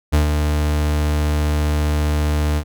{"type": "tone with ADSR envelope", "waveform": "40% pulse", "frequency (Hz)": 75, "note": "D2", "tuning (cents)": 37, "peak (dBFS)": -10, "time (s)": [0.12, 2.64], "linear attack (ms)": 22, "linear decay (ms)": 120, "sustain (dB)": -5, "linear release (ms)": 68, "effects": []}